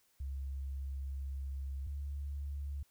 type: tone pair in turn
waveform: sine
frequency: 68 / 70.83 Hz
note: C#2 / C#2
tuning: -33 / +38 cents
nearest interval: minor second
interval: 71 cents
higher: second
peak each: -37 / -37 dBFS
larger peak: neither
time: 0.2-1.87 / 1.87-2.83 s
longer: first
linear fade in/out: 5 ms
effects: white hiss -72 dBFS RMS until 2.9 s